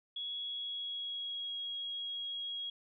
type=tone with pitch glide; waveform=sine; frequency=3350 to 3298 Hz; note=G#7 to G#7; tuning=+14 to -13 cents; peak=-37 dBFS; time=0.16-2.7 s; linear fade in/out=5 ms; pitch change=-27 cents; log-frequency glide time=0.36-1.58 s; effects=none